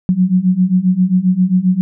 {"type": "beating tone pair", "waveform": "sine", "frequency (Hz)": [179.6, 187.1], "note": ["F3", "F#3"], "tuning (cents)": [49, 20], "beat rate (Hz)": 7.5, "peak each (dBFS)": [-14, -12], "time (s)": [0.09, 1.81], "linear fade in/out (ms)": 0, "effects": []}